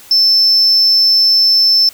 sine tone, 5300 Hz, E8, 9 cents sharp, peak -5 dBFS, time 0.11-1.89 s, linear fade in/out 2 ms, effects tanh soft clip ceiling -5 dBFS + white hiss -39 dBFS RMS until 1.93 s

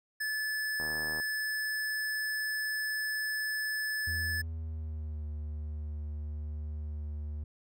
square tone, 1732 Hz, A6, 28 cents flat, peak -32 dBFS, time 0.2-4.42 s, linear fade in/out 10 ms
click train, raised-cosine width 1 ms, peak -29 dBFS, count 32, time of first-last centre 0.8-1.199 s, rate 77.6 Hz
triangle tone with pitch glide, 81.4 to 75.08 Hz, E2 to D2, -21 to +39 cents, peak -33 dBFS, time 4.07-7.44 s, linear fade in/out 5 ms, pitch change -140 cents, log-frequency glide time 4.36-5.32 s
effects none

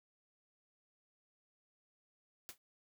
white noise with exponential decay, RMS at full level -44 dBFS, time 2.49-2.58 s, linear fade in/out 0 ms, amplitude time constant 19 ms, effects none

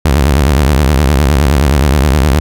sawtooth tone with vibrato, 70.5 Hz, C#2, 30 cents sharp, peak -3 dBFS, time 0.05-2.4 s, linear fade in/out 5 ms, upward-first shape triangle, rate 9.6 Hz, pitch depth 240 cents each way, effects none

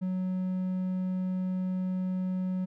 triangle tone, 185 Hz, F#3, in tune, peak -26 dBFS, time 0.01-2.66 s, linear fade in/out 20 ms, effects none

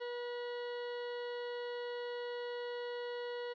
40% pulse tone, 483.9 Hz, B4, 35 cents flat, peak -38 dBFS, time 0-3.54 s, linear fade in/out 20 ms, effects resampled to 11025 Hz + 12-bit

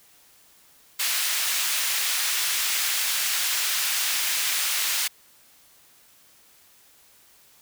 pink high-pass noise, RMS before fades -25 dBFS, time 0.99-5.08 s, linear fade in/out 10 ms, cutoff 2100 Hz, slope 12 dB/octave, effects white hiss -56 dBFS RMS until 7.61 s

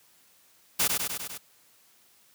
white noise with echo, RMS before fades -24 dBFS, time 0.79-0.88 s, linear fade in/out 10 ms, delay 100 ms, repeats 5, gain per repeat -3 dB, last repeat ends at 1.38 s, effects white hiss -61 dBFS RMS until 2.34 s + high-pass 80 Hz 12 dB/octave

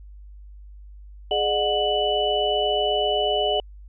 sine tone cluster, 418.6 / 604 / 732 / 2969 Hz, G#4 / D5 / F#5 / F#7, +14 / +48 / -19 / +5 cents, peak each -25 dBFS, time 1.31-3.6 s, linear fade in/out 2 ms, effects added 50 Hz sine -40 dBFS peak until 3.88 s

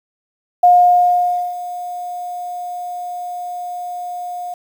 sine tone with ADSR envelope, 713 Hz, F5, 36 cents sharp, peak -5 dBFS, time 0.63-4.54 s, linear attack 7 ms, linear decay 900 ms, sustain -18 dB, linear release 4 ms, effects 7-bit

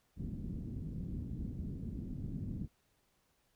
white low-pass noise, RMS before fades -41 dBFS, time 0.16-2.68 s, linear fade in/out 50 ms, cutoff 230 Hz, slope 24 dB/octave, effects pink hiss -75 dBFS RMS until 3.55 s

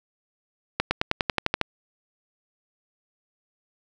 accelerating click train, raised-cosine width 0.3 ms, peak -5 dBFS, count 10, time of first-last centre 0.8-1.613 s, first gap 110 ms, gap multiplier 0.95, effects none

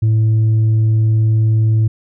sine tone, 110.1 Hz, A2, 2 cents sharp, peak -7 dBFS, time 0.02-1.88 s, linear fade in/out 10 ms, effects tanh soft clip ceiling -9 dBFS

